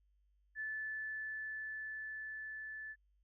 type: tone with level ramp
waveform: sine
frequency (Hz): 1743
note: A6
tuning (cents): -17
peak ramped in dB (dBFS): -38 to -44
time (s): 0.55-2.96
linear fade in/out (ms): 50
effects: added 50 Hz sine -70 dBFS peak until 3.23 s